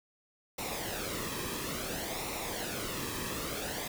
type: noise with flanger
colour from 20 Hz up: pink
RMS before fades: -37 dBFS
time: 0.58-3.88 s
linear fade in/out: 5 ms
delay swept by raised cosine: 0.62 to 1.41 ms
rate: 0.58 Hz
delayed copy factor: -0.6
effects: none